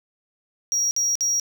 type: tone bursts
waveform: triangle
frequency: 5680 Hz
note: F8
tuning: 28 cents sharp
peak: -18 dBFS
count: 3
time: 0.72-1.398 s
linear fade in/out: 0 ms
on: 190 ms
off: 54 ms
effects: none